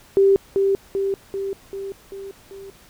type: tone with echo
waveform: sine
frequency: 392 Hz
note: G4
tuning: in tune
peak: -11 dBFS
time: 0.17-0.36 s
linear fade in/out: 0 ms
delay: 390 ms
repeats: 6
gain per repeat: -4 dB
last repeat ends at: 2.7 s
effects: pink hiss -50 dBFS RMS until 2.89 s